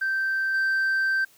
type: tone with level steps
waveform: sine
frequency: 1560 Hz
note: G6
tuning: 9 cents flat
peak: -21 / -18 dBFS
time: 0.01-1.25 s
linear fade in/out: 10 ms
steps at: 0.54 s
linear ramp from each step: 5 ms
effects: tanh soft clip ceiling -20 dBFS + white hiss -57 dBFS RMS until 1.37 s